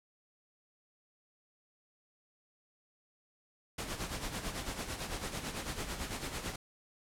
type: noise with tremolo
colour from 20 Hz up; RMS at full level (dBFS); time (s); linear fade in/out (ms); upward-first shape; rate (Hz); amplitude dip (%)
pink; -37; 3.78-6.56; 5; sine; 9; 60
effects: low-pass 11000 Hz 12 dB/octave